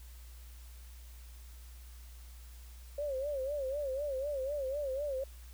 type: tone with vibrato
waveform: sine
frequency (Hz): 554.4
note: C#5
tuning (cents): 0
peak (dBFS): -33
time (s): 2.98-5.24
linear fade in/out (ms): 5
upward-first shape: sine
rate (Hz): 4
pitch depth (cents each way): 120
effects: added 60 Hz sine -48 dBFS peak until 5.53 s + white hiss -60 dBFS RMS until 5.53 s